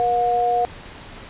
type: tone pair together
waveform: sine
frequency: 479 / 719 Hz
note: A#4 / F#5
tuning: +47 / -50 cents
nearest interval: perfect fifth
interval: 703 cents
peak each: -23 / -17 dBFS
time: 0-0.65 s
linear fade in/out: 0 ms
effects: pink hiss -39 dBFS RMS until 1.29 s + resampled to 8000 Hz